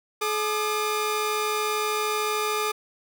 sawtooth tone pair together, 426.4 / 1206 Hz, G#4 / D6, +46 / +46 cents, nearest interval octave + tritone, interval 1800 cents, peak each -23 dBFS, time 0.21-2.72 s, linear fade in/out 10 ms, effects none

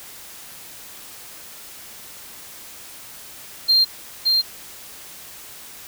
triangle tone with echo, 4186 Hz, C8, in tune, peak -10 dBFS, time 3.68-3.85 s, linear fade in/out 20 ms, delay 570 ms, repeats 1, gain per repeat -3 dB, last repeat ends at 4.42 s, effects tanh soft clip ceiling -8 dBFS + white hiss -40 dBFS RMS until 5.87 s

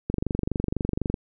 click train, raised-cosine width 3 ms, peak -12 dBFS, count 26, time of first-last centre 0.1-1.142 s, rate 24 Hz, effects none

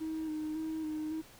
triangle tone with vibrato, 312.8 Hz, D#4, 9 cents sharp, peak -31 dBFS, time 0-1.22 s, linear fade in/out 20 ms, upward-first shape square, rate 1.8 Hz, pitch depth 24 cents each way, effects tanh soft clip ceiling -30 dBFS + pink hiss -56 dBFS RMS until 1.39 s

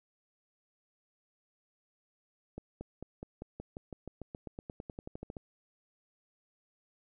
accelerating click train, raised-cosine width 2 ms, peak -28 dBFS, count 22, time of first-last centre 2.58-5.368 s, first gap 230 ms, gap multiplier 0.94, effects none

